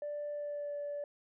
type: tone with pitch glide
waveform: sine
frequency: 587.3 to 579.5 Hz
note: D5 to D5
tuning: 0 to -23 cents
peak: -35 dBFS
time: 0.02-1.04 s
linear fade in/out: 2 ms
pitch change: -23 cents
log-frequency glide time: 0.31-0.75 s
effects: tanh soft clip ceiling -33 dBFS